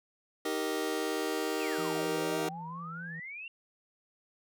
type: chord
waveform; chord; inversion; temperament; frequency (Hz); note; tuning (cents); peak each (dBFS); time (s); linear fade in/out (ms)
sawtooth; Eb major; none; just; 311.1 / 388.9 / 466.7; Eb4 / G4 / Bb4; 0 / -14 / +2; -31; 0.45-2.49; 5
type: exponential two-way sweep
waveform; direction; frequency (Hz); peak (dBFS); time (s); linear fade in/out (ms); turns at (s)
sine; down then up; 2794 to 445.1 to 2794; -40; 1.6-3.48; 2; 2.09
type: tone with vibrato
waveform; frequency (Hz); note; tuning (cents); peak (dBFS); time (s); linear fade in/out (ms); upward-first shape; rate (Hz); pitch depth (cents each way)
triangle; 166.8; E3; +21; -40; 1.78-3.2; 5; triangle; 4.2; 51
effects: none